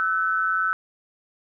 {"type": "tone pair together", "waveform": "sine", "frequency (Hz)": [1317.1, 1498], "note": ["E6", "F#6"], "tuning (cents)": [-2, 21], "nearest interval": "major second", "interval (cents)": 223, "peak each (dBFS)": -23, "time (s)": [0, 0.73], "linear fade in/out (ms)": 0, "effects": []}